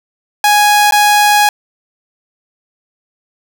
sawtooth tone with dropouts, 830.6 Hz, G#5, in tune, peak -3 dBFS, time 0.44-1.49 s, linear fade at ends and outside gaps 2 ms, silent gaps 0.91-0.922 s, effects none

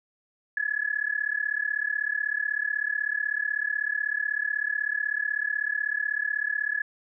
sine tone with amplitude modulation, 1700 Hz, G#6, 40 cents sharp, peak -21 dBFS, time 0.57-6.82 s, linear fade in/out 2 ms, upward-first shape sine, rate 36.1 Hz, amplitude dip 95%, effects none

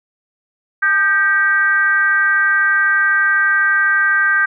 sine tone with frequency modulation, 1568 Hz, G6, in tune, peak -11 dBFS, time 0.82-4.46 s, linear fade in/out 10 ms, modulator 348 Hz, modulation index 0.7, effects none

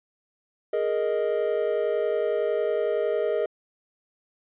triangle chord, Ab suspended second, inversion none, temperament equal, 415.3 / 466.2 / 622.3 Hz, Ab4 / Bb4 / Eb5, 0 / 0 / 0 cents, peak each -25 dBFS, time 0.73-3.46 s, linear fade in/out 5 ms, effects resampled to 8000 Hz

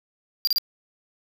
square tone bursts, 4766 Hz, D8, 25 cents sharp, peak -19 dBFS, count 3, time 0.45-0.583 s, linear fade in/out 0 ms, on 23 ms, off 32 ms, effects none

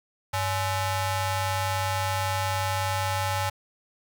sawtooth ring-modulated tone, 471.4 Hz, A#4, 19 cents sharp, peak -18 dBFS, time 0.33-3.5 s, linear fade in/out 10 ms, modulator 374 Hz, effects none

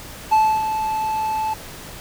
triangle tone with ADSR envelope, 872 Hz, A5, 16 cents flat, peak -9 dBFS, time 0.31-1.54 s, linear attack 18 ms, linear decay 290 ms, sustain -9 dB, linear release 7 ms, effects pink hiss -37 dBFS RMS until 2 s

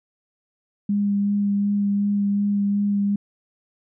sine tone with vibrato, 202.5 Hz, G#3, 43 cents flat, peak -18 dBFS, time 0.89-3.16 s, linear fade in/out 5 ms, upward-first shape sine, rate 2.7 Hz, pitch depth 12 cents each way, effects none

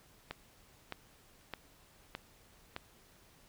click train, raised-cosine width 0.3 ms, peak -23 dBFS, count 5, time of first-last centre 0.31-2.764 s, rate 1.63 Hz, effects pink hiss -63 dBFS RMS until 3.48 s

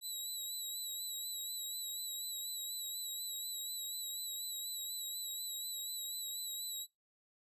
15% pulse tone with vibrato, 3912 Hz, B7, 17 cents flat, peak -33 dBFS, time 0.01-6.87 s, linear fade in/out 50 ms, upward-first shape sine, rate 4.1 Hz, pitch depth 44 cents each way, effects noise-tail reverb RT60 0.2 s tail -24 dB re dry + resampled to 32000 Hz

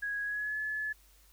sine tone with pitch glide, 1658 to 1717.5 Hz, G#6 to A6, -3 to -42 cents, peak -32 dBFS, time 0.02-0.93 s, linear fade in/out 10 ms, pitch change +61 cents, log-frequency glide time 0.23-0.58 s, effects added 50 Hz sine -61 dBFS peak until 1.32 s + white hiss -64 dBFS RMS until 1.32 s

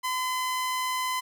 sawtooth tone, 1019 Hz, C6, 46 cents flat, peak -23 dBFS, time 0.03-1.21 s, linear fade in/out 20 ms, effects none

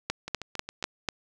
two click trains, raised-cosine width 0.2 ms, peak -19 / -10 dBFS, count 5 / 5, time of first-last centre 0.28-0.826 / 0.1-1.088 s, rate 7.32 / 4.05 Hz, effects none

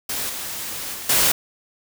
white noise with level steps, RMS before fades -26 / -30 / -33 / -17 dBFS, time 0.09-1.32 s, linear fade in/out 5 ms, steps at 0.29 / 0.94 / 1.09 s, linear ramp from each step 5 ms, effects none

